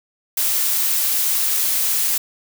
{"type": "noise", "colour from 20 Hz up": "blue", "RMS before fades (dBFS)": -19, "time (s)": [0.37, 2.18], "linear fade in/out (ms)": 5, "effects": []}